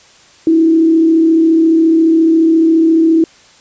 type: tone with frequency modulation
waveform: sine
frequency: 325.3 Hz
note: E4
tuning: 23 cents flat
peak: -6 dBFS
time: 0.47-3.24 s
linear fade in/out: 2 ms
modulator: 34.4 Hz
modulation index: 0.34
effects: white hiss -44 dBFS RMS until 3.6 s + resampled to 16000 Hz